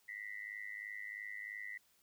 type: tone with amplitude modulation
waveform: sine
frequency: 1975.5 Hz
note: B6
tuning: in tune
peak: -39 dBFS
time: 0.08-1.78 s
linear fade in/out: 10 ms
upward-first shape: sine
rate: 103 Hz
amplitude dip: 95%
effects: white hiss -72 dBFS RMS until 2.02 s